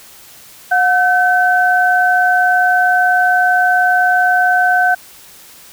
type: tone pair together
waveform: sine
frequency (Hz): 724.7 / 1529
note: F#5 / G6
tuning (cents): -36 / -44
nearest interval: octave + minor second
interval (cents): 1292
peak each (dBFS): -12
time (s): 0.71-4.95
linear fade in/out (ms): 10
effects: white hiss -40 dBFS RMS until 5.72 s